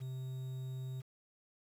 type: tone with quantisation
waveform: triangle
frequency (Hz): 129.9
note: C3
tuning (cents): -12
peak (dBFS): -37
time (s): 0-1.02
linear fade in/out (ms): 20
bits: 10
effects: none